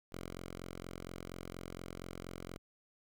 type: tone with ADSR envelope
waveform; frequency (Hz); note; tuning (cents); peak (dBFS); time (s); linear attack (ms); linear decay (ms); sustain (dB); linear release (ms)
5% pulse; 44.25; F1; +23; -31; 0.12-2.58; 4; 300; -2; 5
effects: none